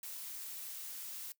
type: noise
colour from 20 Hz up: blue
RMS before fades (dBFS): -45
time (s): 0.03-1.32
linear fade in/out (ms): 2
effects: noise-tail reverb RT60 0.1 s tail -19 dB re dry